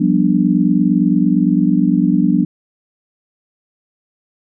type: chord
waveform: sine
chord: G dominant seventh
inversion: third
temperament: just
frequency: 176.4 / 196 / 245 / 294 Hz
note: F3 / G3 / B3 / D4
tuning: +18 / 0 / -14 / +2 cents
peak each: -16 dBFS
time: 0-2.45 s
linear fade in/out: 10 ms
effects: none